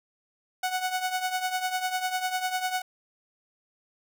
sawtooth tone with tremolo, 740 Hz, F#5, in tune, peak -20 dBFS, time 0.63-2.82 s, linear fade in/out 5 ms, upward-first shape triangle, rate 10 Hz, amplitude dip 75%, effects none

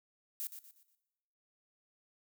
violet noise with echo, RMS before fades -39 dBFS, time 0.4-0.47 s, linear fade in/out 0 ms, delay 120 ms, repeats 4, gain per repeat -9 dB, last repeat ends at 0.95 s, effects noise-tail reverb RT60 1.0 s tail -18 dB re dry

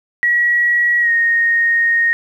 sine tone with pitch glide, 1919 to 1859 Hz, A#6 to A#6, +50 to -5 cents, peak -11 dBFS, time 0.23-2.13 s, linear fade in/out 0 ms, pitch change -55 cents, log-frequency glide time 1-1.11 s, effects 8-bit

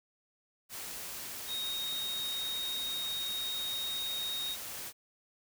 sine tone in noise, 3738 Hz, A#7, 4 cents sharp, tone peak -34 dBFS, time 1.47-4.57 s, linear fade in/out 50 ms, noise white, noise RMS -42 dBFS, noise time 0.69-4.93 s, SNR +5 dB, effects none

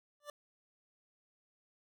25% pulse tone with exponential growth, 587.3 Hz, D5, in tune, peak -36 dBFS, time 0.2-0.3 s, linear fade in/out 2 ms, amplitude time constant 20 ms, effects none

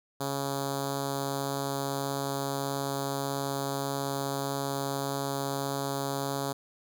5% pulse tone with notch filter, 138.59 Hz, C#3, in tune, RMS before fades -32 dBFS, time 0.2-6.53 s, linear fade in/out 10 ms, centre 2000 Hz, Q 0.65, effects none

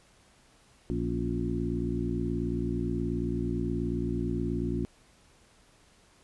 harmonic tone with a mistuned harmonic, 58.6 Hz, A#1, 10 cents sharp, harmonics 1 / 2 / 3 / 4 / 5 / 6, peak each -35 / -35 / -35 / -35 / -35 / -35 dBFS, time 0.9-4.85 s, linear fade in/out 0 ms, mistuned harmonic 5, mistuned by -60 cents, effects pink hiss -61 dBFS RMS until 6.23 s + resampled to 24000 Hz

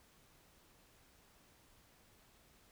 silence, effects pink hiss -67 dBFS RMS until 2.71 s

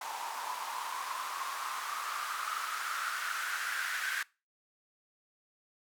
blue noise with band-pass filter sweep, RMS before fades -37 dBFS, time 0.01-4.23 s, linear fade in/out 5 ms, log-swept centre 890 to 1600 Hz, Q 6.3, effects noise-tail reverb RT60 0.3 s tail -23 dB re dry

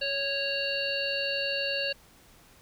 harmonic tone with a mistuned harmonic, 556 Hz, C#5, 5 cents sharp, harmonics 1 / 3 / 5 / 7 / 8, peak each -33 / -36 / -31 / -40 / -34 dBFS, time 0.01-1.93 s, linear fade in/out 10 ms, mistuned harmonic 3, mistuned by -20 cents, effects pink hiss -57 dBFS RMS until 2.61 s

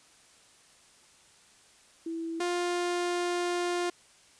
sine / sawtooth tone pair in turn, 329.6 / 351.9 Hz, E4 / F4, 0 / +13 cents, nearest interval minor second, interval 113 cents, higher second, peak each -32 / -24 dBFS, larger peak second, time 2.06-2.4 / 2.4-3.9 s, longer second, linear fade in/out 5 ms, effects white hiss -59 dBFS RMS until 4.39 s + resampled to 22050 Hz

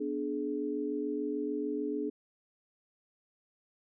sine chord, G# diminished, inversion first, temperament equal with one note detuned, 246.9 / 293.7 / 422.8 Hz, B3 / D4 / G#4, 0 / 0 / +31 cents, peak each -39 / -34 / -35 dBFS, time 0-2.1 s, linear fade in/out 10 ms, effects none

